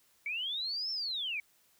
sine linear two-way sweep, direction up then down, 2217 to 5400 to 2217 Hz, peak -33 dBFS, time 0.26-1.4 s, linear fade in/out 2 ms, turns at 0.91 s, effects white hiss -68 dBFS RMS until 1.79 s

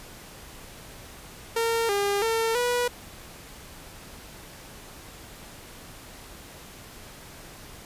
sawtooth tone with pitch steps, 458.6 / 403.1 / 452.6 / 487.7 Hz, A#4 / G4 / A4 / B4, -28 / +48 / +49 / -22 cents, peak -19 dBFS, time 1.56-2.88 s, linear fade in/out 5 ms, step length 330 ms, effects pink hiss -45 dBFS RMS until 7.85 s + resampled to 32000 Hz

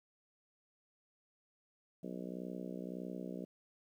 harmonic tone, 61.74 Hz, B1, in tune, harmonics 3 / 4 / 5 / 6 / 7 / 8 / 9 / 10, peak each -45 / -47 / -49 / -51 / -52 / -53 / -54 / -55 dBFS, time 2.03-3.45 s, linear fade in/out 5 ms, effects 12-bit

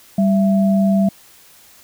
sine tone pair together, 196.25 / 667 Hz, G3 / E5, +2 / +20 cents, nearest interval octave + major sixth, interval 2118 cents, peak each -12 / -21 dBFS, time 0.18-1.09 s, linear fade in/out 5 ms, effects white hiss -47 dBFS RMS until 1.83 s

